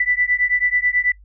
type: beating tone pair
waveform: sine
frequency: 1975 / 1984.2 Hz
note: B6 / B6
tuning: 0 / +8 cents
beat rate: 9.2 Hz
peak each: -19 dBFS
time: 0-1.12 s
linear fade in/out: 5 ms
effects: noise-tail reverb RT60 0.1 s tail -22 dB re dry + added 50 Hz sine -43 dBFS peak until 1.24 s